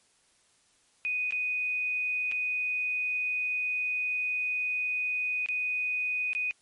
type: tone with dropouts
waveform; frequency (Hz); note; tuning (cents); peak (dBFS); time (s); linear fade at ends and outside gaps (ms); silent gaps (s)
sine; 2489; D#7; 0; -27; 1.05-6.51; 0; 1.308-1.323 / 2.315-2.321 / 5.461-5.487 / 6.332-6.35
effects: white hiss -66 dBFS RMS until 6.61 s + MP3 48 kbps